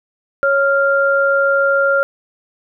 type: tone pair together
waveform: sine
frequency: 553 / 1393.5 Hz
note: C#5 / F6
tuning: -4 / -4 cents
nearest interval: octave + major third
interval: 1600 cents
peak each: -14 dBFS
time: 0.43-2.03 s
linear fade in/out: 0 ms
effects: none